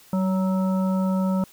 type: harmonic tone with a mistuned harmonic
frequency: 187 Hz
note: F#3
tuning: 19 cents sharp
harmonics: 1 / 3 / 5 / 7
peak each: -20 / -30 / -34 / -37 dBFS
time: 0.13-1.44 s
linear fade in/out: 2 ms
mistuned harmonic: 1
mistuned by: +27 cents
effects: white hiss -52 dBFS RMS until 1.52 s